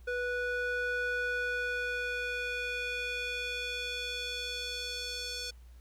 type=tone with band-pass filter sweep; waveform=square; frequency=491.4 Hz; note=B4; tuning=9 cents flat; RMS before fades=-35 dBFS; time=0.07-5.51 s; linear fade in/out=10 ms; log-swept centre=1100 to 4800 Hz; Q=2; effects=added 60 Hz sine -50 dBFS peak until 5.8 s + pink hiss -67 dBFS RMS until 5.8 s